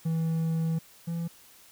triangle tone pair in turn, 162.7 / 168.05 Hz, E3 / E3, -22 / +34 cents, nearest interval minor second, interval 56 cents, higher second, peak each -23 / -27 dBFS, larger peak first, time 0.05-0.79 / 1.07-1.28 s, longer first, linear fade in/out 10 ms, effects white hiss -55 dBFS RMS until 1.71 s

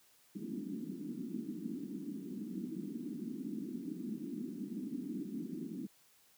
pink band-pass noise, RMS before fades -42 dBFS, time 0.35-5.87 s, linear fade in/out 10 ms, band 190 to 320 Hz, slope 48 dB/octave, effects white hiss -67 dBFS RMS until 6.37 s + high-pass 80 Hz 12 dB/octave

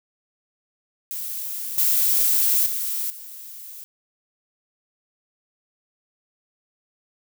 violet noise with level steps, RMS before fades -30 / -19 / -26 / -39 dBFS, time 1.11-3.84 s, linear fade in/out 0 ms, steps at 1.78 / 2.66 / 3.1 s, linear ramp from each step 2 ms, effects none

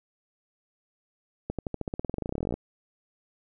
accelerating click train, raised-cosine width 2 ms, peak -17 dBFS, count 26, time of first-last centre 1.5-2.54 s, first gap 87 ms, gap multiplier 0.93, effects none

